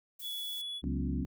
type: noise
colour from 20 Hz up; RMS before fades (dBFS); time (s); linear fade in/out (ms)
violet; -46; 0.19-0.62; 10
type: tone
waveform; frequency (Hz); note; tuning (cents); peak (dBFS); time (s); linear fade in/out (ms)
triangle; 3400; G#7; +40; -35; 0.21-0.82; 50
type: harmonic tone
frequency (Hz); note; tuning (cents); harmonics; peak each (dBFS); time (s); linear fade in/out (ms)
69.3; C#2; 0; 1 / 2 / 3 / 5; -34 / -39 / -43 / -47; 0.82-1.26; 50
type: chord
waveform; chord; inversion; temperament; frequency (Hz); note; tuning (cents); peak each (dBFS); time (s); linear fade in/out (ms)
sine; F# suspended fourth; none; just; 185 / 246.7 / 277.5; F#3 / B3 / C#4; 0 / -2 / +2; -38; 0.84-1.25; 0
effects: none